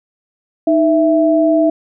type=tone pair together; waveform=sine; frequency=311.5 / 660 Hz; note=D#4 / E5; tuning=+2 / +2 cents; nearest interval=octave + minor second; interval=1300 cents; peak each=-12 dBFS; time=0.67-1.7 s; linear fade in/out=5 ms; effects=none